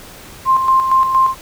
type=tone with tremolo; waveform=sine; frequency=1053 Hz; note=C6; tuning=11 cents sharp; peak=-8 dBFS; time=0.45-1.35 s; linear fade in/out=50 ms; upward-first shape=square; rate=4.3 Hz; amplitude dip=50%; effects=pink hiss -37 dBFS RMS until 1.41 s